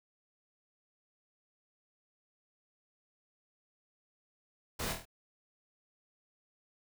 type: noise with echo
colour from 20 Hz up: pink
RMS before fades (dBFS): -37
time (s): 4.79-4.93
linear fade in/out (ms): 10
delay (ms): 25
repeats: 5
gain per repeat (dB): -4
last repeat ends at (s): 5.055
effects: none